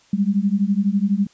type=beating tone pair; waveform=sine; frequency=194.2 / 206.2 Hz; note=G3 / G#3; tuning=-16 / -12 cents; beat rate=12 Hz; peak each=-19 dBFS; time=0.13-1.27 s; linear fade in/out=5 ms; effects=white hiss -55 dBFS RMS until 1.33 s + resampled to 16000 Hz